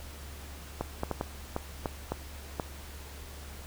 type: clicks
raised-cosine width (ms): 1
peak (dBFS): -16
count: 8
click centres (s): 0.81 / 1.034 / 1.113 / 1.211 / 1.564 / 1.858 / 2.12 / 2.598
effects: added 71 Hz sine -44 dBFS peak until 3.66 s + pink hiss -48 dBFS RMS until 3.66 s